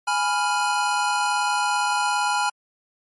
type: chord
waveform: square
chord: F diminished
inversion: first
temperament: equal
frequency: 830.6 / 987.8 / 1396.9 Hz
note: Ab5 / Cb6 / F6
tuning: 0 / 0 / 0 cents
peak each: -24 / -26 / -26 dBFS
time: 0.07-2.5 s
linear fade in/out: 10 ms
effects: MP3 48 kbps